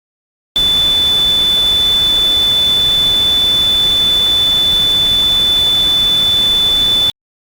sine tone in noise, 3498 Hz, A7, 11 cents flat, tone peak -9 dBFS, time 0.56-7.1 s, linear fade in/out 0 ms, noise pink, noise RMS -25 dBFS, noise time 0.56-7.1 s, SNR +13 dB, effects Opus 48 kbps

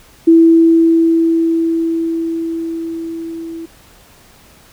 sine tone with level ramp, 329.6 Hz, E4, in tune, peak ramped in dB -3 to -24 dBFS, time 0.27-3.66 s, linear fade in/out 10 ms, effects pink hiss -45 dBFS RMS until 4.72 s

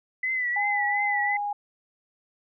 sine tone with vibrato, 1999 Hz, B6, 20 cents sharp, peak -24 dBFS, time 0.23-1.37 s, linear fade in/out 5 ms, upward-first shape triangle, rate 2.8 Hz, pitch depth 69 cents each way
sine tone, 821 Hz, G#5, 20 cents flat, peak -26 dBFS, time 0.56-1.53 s, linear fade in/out 5 ms
effects none

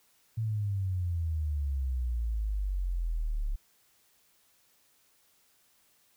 sine exponential sweep, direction down, 113.7 to 34.77 Hz, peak -28 dBFS, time 0.37-3.56 s, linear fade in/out 10 ms, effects white hiss -67 dBFS RMS until 6.16 s

